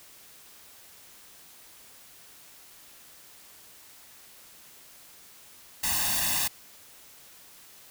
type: noise with comb filter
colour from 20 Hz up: white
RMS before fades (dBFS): -27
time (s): 5.83-6.48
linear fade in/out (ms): 10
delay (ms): 1.1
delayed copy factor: +0.85
effects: white hiss -52 dBFS RMS until 7.9 s